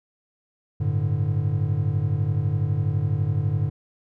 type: chord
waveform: triangle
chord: G suspended second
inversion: none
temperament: equal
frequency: 98 / 110 / 146.83 Hz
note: G2 / A2 / D3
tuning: 0 / 0 / 0 cents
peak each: -23 dBFS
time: 0.8-3.7 s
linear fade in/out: 10 ms
effects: none